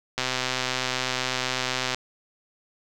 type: click train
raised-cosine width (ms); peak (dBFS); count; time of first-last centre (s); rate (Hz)
0.2; -8; 227; 0.18-1.946; 128
effects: none